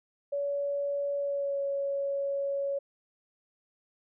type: tone with pitch glide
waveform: sine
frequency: 567 to 557.6 Hz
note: C#5 to C#5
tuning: +39 to +10 cents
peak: -28 dBFS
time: 0.32-2.79 s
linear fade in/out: 10 ms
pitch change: -29 cents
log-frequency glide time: 1.17-1.61 s
effects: none